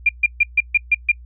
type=tone bursts; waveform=sine; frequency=2400 Hz; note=D7; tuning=37 cents sharp; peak=-10 dBFS; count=7; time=0.06-1.117 s; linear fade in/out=5 ms; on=31 ms; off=140 ms; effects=noise-tail reverb RT60 0.1 s tail -25 dB re dry + added 60 Hz sine -37 dBFS peak until 1.25 s